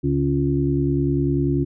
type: harmonic tone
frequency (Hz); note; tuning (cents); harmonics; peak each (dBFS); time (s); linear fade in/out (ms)
70.1; C#2; +20; 1 / 2 / 4 / 5; -27 / -21 / -22 / -24; 0.03-1.65; 20
effects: none